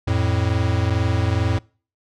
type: tone pair together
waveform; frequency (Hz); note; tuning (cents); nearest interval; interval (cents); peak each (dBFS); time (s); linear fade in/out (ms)
square; 87.76 / 110; F2 / A2; +9 / 0; major third; 391; -21 / -21; 0.07-1.59; 10
effects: noise-tail reverb RT60 0.4 s tail -25 dB re dry + low-pass 5000 Hz 12 dB/octave